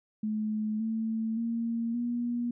sine tone with pitch steps, 214.8 / 222.8 / 231 / 239.6 Hz, A3 / A3 / A#3 / A#3, -41 / +22 / -16 / +48 cents, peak -28 dBFS, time 0.23-2.51 s, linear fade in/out 5 ms, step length 570 ms, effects none

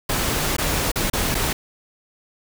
pink noise with dropouts, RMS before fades -22 dBFS, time 0.09-1.53 s, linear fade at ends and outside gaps 5 ms, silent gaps 0.567-0.583 / 0.917-0.957 / 1.1-1.132 / 1.346-1.35 s, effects none

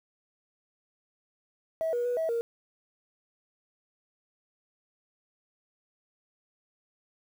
sine tone with pitch steps, 647 / 481.4 / 488.8 / 647 / 466 Hz, E5 / B4 / B4 / E5 / A#4, -32 / -44 / -18 / -32 / -1 cents, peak -25 dBFS, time 1.81-2.41 s, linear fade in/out 0 ms, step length 120 ms, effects tanh soft clip ceiling -23 dBFS + 9-bit

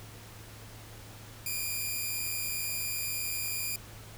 5% pulse tone pair together, 2375 / 2457 Hz, D7 / D#7, +19 / -22 cents, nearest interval minor second, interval 59 cents, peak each -25 dBFS, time 1.46-3.76 s, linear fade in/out 2 ms, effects added 108 Hz sine -49 dBFS peak until 4.17 s + pink hiss -50 dBFS RMS until 4.17 s

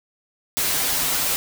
white noise with comb filter, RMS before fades -22 dBFS, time 0.57-1.36 s, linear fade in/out 0 ms, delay 9.3 ms, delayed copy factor -0.85, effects none

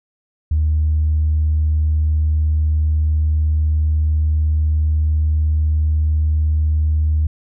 sine tone, 77 Hz, D#2, 17 cents flat, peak -12 dBFS, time 0.51-7.27 s, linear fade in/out 5 ms, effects tanh soft clip ceiling -9 dBFS

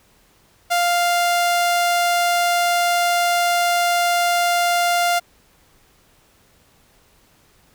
sawtooth tone, 698.5 Hz, F5, in tune, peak -12 dBFS, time 0.7-5.2 s, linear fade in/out 20 ms, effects pink hiss -56 dBFS RMS until 7.74 s

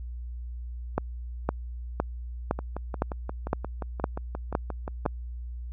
two click trains, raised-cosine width 1 ms, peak -10 / -19 dBFS, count 9 / 15, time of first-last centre 0.98-5.062 / 2.59-5.055 s, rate 1.96 / 5.68 Hz, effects added 60 Hz sine -34 dBFS peak until 5.72 s

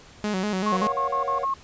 sawtooth tone with vibrato, 198.1 Hz, G3, 18 cents sharp, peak -20 dBFS, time 0.24-0.87 s, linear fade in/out 0 ms, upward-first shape square, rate 5.2 Hz, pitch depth 100 cents each way
sine tone bursts, 1084 Hz, C#6, 39 cents flat, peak -22 dBFS, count 6, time 0.66-1.54 s, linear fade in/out 5 ms, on 110 ms, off 44 ms
triangle chord, Gb major seventh, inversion first, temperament equal with one note detuned, 473.2 / 554.4 / 698.5 / 740 Hz, Bb4 / Db5 / F5 / Gb5, +26 / 0 / 0 / 0 cents, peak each -32 / -29 / -34 / -33 dBFS, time 0.72-1.45 s, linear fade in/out 10 ms
effects pink hiss -49 dBFS RMS until 1.63 s + resampled to 16000 Hz

